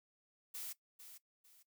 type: noise with echo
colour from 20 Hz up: blue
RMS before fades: -45 dBFS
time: 0.54-0.73 s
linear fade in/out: 10 ms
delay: 450 ms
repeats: 2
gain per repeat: -10 dB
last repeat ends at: 1.63 s
effects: noise-tail reverb RT60 0.1 s tail -17 dB re dry